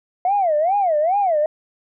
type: tone with vibrato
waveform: sine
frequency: 698.5 Hz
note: F5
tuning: in tune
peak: -14 dBFS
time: 0.25-1.46 s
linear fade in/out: 2 ms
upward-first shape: sine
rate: 2.4 Hz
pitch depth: 280 cents each way
effects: tanh soft clip ceiling -10 dBFS